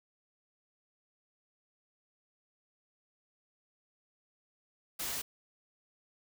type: noise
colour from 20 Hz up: white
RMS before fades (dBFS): -37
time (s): 4.99-5.22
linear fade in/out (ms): 10
effects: none